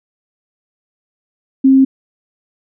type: tone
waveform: sine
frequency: 266.9 Hz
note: C4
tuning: 35 cents sharp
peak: -5 dBFS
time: 1.64-1.85 s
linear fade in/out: 10 ms
effects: none